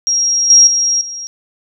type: tone with level steps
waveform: sine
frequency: 5620 Hz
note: F8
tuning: 10 cents sharp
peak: -11 / -3 / -11 / -23 dBFS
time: 0.07-1.27 s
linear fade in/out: 0 ms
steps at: 0.5 / 0.67 / 1.01 s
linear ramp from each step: 2 ms
effects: none